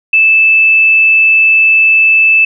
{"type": "tone", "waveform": "sine", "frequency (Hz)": 2630, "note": "E7", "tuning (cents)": -5, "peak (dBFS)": -4, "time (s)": [0.13, 2.45], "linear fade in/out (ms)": 5, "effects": []}